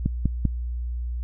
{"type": "click train", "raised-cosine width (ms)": 5, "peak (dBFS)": -9, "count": 3, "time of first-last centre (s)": [0.06, 0.453], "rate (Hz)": 5.09, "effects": ["added 60 Hz sine -26 dBFS peak until 1.23 s"]}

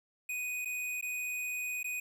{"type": "tone with dropouts", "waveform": "square", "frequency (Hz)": 2489, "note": "D#7", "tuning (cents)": 0, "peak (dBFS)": -35, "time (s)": [0.29, 2], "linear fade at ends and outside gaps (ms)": 5, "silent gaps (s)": [[0.649, 0.655], [1.012, 1.025], [1.831, 1.843]], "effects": ["11-bit"]}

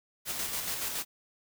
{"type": "noise with tremolo", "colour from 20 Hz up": "white", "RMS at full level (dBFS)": -33, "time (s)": [0.25, 1.05], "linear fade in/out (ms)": 50, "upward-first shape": "square", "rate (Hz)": 7.1, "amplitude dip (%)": 35, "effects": []}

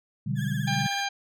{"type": "chord", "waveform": "sine", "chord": "G major seventh", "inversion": "first", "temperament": "equal with one note detuned", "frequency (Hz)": [123.47, 146.83, 185, 200.1], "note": ["B2", "D3", "F#3", "G3"], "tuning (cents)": [0, 0, 0, 36], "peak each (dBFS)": [-30, -29, -35, -32], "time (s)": [0.26, 0.87], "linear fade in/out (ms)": 10}
{"type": "tone with vibrato", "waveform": "35% pulse", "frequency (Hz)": 1661.2, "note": "G#6", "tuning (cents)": 0, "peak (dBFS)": -35, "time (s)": [0.35, 1.07], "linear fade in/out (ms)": 50, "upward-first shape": "triangle", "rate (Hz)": 16, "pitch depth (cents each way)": 89}
{"type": "harmonic tone", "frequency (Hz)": 798, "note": "G5", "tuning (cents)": 31, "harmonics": [1, 2, 3, 4, 5, 6, 8], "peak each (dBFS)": [-30, -33, -35, -36, -37, -38, -39], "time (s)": [0.67, 1.09], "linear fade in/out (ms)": 10}
{"effects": []}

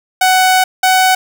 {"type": "tone pair in turn", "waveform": "sawtooth", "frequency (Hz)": [746, 748.6], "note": ["F#5", "F#5"], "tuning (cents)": [14, 20], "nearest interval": "unison", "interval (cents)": 6, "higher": "second", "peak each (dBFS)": -4, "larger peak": "neither", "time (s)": [[0.21, 0.64], [0.83, 1.15]], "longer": "first", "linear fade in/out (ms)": 5, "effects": ["7-bit"]}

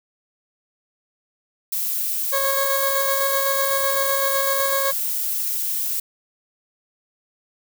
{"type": "noise", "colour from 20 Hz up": "violet", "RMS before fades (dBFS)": -24, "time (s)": [1.72, 6], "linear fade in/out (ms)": 5}
{"type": "tone with tremolo", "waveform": "20% pulse", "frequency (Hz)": 548, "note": "C#5", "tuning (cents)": -20, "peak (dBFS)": -15, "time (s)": [2.32, 4.92], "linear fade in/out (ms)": 20, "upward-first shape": "square", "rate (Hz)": 7.9, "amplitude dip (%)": 25}
{"effects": []}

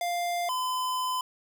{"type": "tone pair in turn", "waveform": "square", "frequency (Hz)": [698.5, 1015.8], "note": ["F5", "B5"], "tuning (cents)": [0, 48], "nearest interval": "tritone", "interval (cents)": 648, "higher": "second", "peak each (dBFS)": -28, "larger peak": "neither", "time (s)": [[0.01, 0.49], [0.49, 1.21]], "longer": "second", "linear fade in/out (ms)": 2, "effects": []}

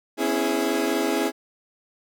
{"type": "chord", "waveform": "30% pulse", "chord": "C# minor seventh", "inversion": "third", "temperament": "equal with one note detuned", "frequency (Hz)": [253.3, 277.2, 329.6, 415.3], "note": ["B3", "C#4", "E4", "G#4"], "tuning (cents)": [44, 0, 0, 0], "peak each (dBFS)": [-27, -25, -23, -24], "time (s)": [0.17, 1.32], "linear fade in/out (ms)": 50, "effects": []}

